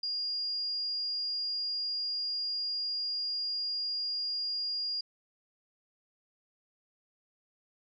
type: tone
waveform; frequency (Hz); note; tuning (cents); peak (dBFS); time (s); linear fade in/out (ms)
sine; 4833; D8; +49; -31; 0.03-5.01; 5
effects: none